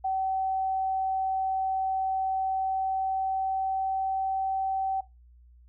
sine tone with pitch glide, 764 to 768.9 Hz, G5 to G5, -45 to -34 cents, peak -25 dBFS, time 0.04-5.01 s, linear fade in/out 10 ms, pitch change +11 cents, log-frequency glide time 2.37-4.53 s, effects noise-tail reverb RT60 0.2 s tail -17 dB re dry + added 60 Hz sine -52 dBFS peak until 5.68 s

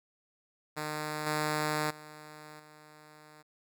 5% pulse tone with level steps, 152.3 Hz, D#3, 37 cents flat, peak -23 / -18 / -36 / -42 dBFS, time 0.76-3.43 s, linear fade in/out 20 ms, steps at 1.26 / 1.9 / 2.59 s, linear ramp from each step 10 ms, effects none

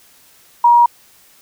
sine tone, 952 Hz, A#5, 36 cents sharp, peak -6 dBFS, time 0.64-0.86 s, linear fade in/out 5 ms, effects white hiss -49 dBFS RMS until 1.41 s

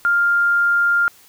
sine tone, 1400 Hz, F6, 4 cents sharp, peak -13 dBFS, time 0.05-1.08 s, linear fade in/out 0 ms, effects white hiss -49 dBFS RMS until 1.28 s

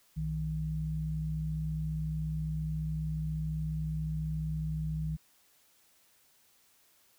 sine tone pair together, 62.1 / 156.48 Hz, B1 / D#3, +10 / +10 cents, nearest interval octave + major third, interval 1600 cents, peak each -37 / -32 dBFS, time 0.16-5.17 s, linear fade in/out 20 ms, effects white hiss -66 dBFS RMS until 7.18 s

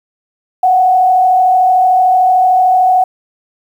sine tone with frequency modulation, 740 Hz, F#5, in tune, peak -6 dBFS, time 0.63-3.04 s, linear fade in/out 5 ms, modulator 33.4 Hz, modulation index 0.54, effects 7-bit

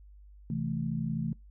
sine chord, A minor, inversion first, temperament just, 132 / 165 / 220 Hz, C3 / E3 / A3, +16 / +2 / 0 cents, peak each -35 / -33 / -34 dBFS, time 0.5-1.33 s, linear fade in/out 2 ms, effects noise-tail reverb RT60 0.2 s tail -26 dB re dry + added 50 Hz sine -50 dBFS peak until 1.5 s

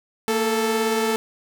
sawtooth tone pair together, 228.4 / 439 Hz, A#3 / A4, -35 / -4 cents, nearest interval major seventh, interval 1131 cents, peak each -21 / -17 dBFS, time 0.28-1.16 s, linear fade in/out 0 ms, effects none

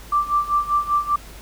sine tone with tremolo, 1174.7 Hz, D6, in tune, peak -14 dBFS, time 0.12-1.16 s, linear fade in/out 5 ms, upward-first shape sine, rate 5.1 Hz, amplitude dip 85%, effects added 50 Hz sine -40 dBFS peak until 1.41 s + pink hiss -43 dBFS RMS until 1.41 s

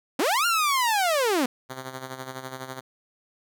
sawtooth linear two-way sweep, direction up then down, 233.1 to 1423 to 233.1 Hz, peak -17 dBFS, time 0.19-1.46 s, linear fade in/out 5 ms, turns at 0.46 s
5% pulse tone with tremolo, 130.81 Hz, C3, in tune, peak -21 dBFS, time 1.69-2.81 s, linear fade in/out 20 ms, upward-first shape sine, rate 12 Hz, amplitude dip 65%
effects none

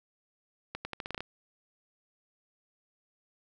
accelerating click train, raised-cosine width 0.3 ms, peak -20 dBFS, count 9, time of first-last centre 0.75-1.206 s, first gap 100 ms, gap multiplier 0.83, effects none

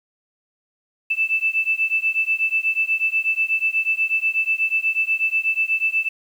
sine beating tone pair, 2637 / 2645.2 Hz, E7 / E7, 0 / +5 cents, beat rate 8.2 Hz, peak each -21 dBFS, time 1.1-6.09 s, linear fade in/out 10 ms, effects 8-bit

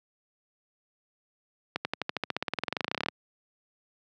accelerating click train, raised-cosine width 0.3 ms, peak -12 dBFS, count 27, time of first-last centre 1.76-3.086 s, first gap 90 ms, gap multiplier 0.95, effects high-pass 150 Hz 12 dB/octave

